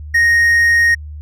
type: tone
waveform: triangle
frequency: 1864.7 Hz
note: A#6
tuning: in tune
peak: -7 dBFS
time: 0.14-0.95 s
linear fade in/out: 10 ms
effects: added 75 Hz sine -27 dBFS peak until 1.21 s